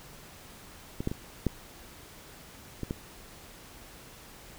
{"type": "clicks", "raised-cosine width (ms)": 3, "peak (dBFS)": [-19, -15, -21, -12, -20, -18], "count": 6, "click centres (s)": [1.005, 1.074, 1.115, 1.467, 2.833, 2.909], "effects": ["pink hiss -50 dBFS RMS until 4.58 s"]}